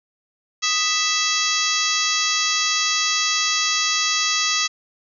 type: harmonic tone with a mistuned harmonic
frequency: 659.3 Hz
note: E5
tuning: in tune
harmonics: 2 / 3 / 4 / 5 / 6 / 7 / 8 / 9 / 10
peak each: -27 / -27 / -27 / -27 / -27 / -27 / -27 / -27 / -27 dBFS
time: 0.62-4.68 s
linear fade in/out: 20 ms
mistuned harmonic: 2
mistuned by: -97 cents
effects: none